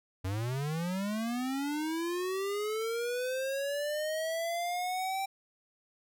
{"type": "linear sweep", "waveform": "square", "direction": "up", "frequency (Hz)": [90, 782], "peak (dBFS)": -32, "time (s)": [0.24, 5.26], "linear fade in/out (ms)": 10, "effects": []}